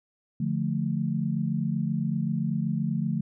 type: chord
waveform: sine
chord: D minor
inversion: none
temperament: equal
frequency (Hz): 146.83 / 174.61 / 220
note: D3 / F3 / A3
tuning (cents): 0 / 0 / 0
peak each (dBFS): -29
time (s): 0.4-3.21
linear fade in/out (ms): 5
effects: none